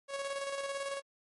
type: tone with tremolo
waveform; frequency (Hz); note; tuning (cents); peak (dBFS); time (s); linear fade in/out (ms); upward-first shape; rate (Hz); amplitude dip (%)
sawtooth; 554.4; C#5; 0; -30; 0.08-1.02; 50; square; 18; 40
effects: MP3 48 kbps